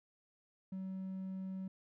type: tone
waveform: triangle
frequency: 189.4 Hz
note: F#3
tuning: 41 cents sharp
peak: -37 dBFS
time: 0.72-1.68 s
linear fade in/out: 5 ms
effects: tanh soft clip ceiling -33 dBFS